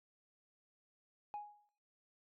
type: tone with exponential decay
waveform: sine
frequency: 830.6 Hz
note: G#5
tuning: in tune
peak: -37 dBFS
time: 1.34-1.69 s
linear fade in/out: 0 ms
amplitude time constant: 76 ms
effects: noise-tail reverb RT60 0.6 s tail -23 dB re dry + tanh soft clip ceiling -38 dBFS